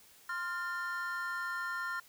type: chord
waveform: triangle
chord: F major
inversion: second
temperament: equal with one note detuned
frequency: 1046.5 / 1396.9 / 1800.1 Hz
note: C6 / F6 / A6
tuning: 0 / 0 / +39 cents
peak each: -40 / -35 / -39 dBFS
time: 0.29-2 s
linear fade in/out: 5 ms
effects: white hiss -60 dBFS RMS until 2.08 s